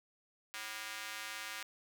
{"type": "tone with high-pass filter", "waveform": "square", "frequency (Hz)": 109.1, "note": "A2", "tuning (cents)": -14, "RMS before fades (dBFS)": -44, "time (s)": [0.54, 1.63], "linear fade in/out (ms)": 0, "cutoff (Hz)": 1700, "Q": 1.1, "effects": []}